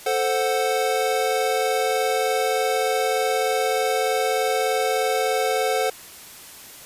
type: chord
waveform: square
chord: F# diminished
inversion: first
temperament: equal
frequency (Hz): 440 / 523.3 / 740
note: A4 / C5 / F#5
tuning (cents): 0 / 0 / 0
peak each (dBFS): -25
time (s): 0.06-5.9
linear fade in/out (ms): 5
effects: white hiss -42 dBFS RMS until 6.85 s + resampled to 32000 Hz